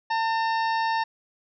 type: harmonic tone with a mistuned harmonic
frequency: 900 Hz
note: A5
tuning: 39 cents sharp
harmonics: 1 / 2 / 3 / 4 / 5 / 6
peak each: -23 / -30 / -38 / -40 / -41 / -39 dBFS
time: 0.1-1.04 s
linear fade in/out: 10 ms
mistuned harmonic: 4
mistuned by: +70 cents
effects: none